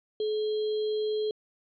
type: tone with sample-and-hold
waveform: sine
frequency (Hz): 427.6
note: A4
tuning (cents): -49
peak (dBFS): -26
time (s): 0.2-1.31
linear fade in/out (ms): 2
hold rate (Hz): 3675
effects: resampled to 11025 Hz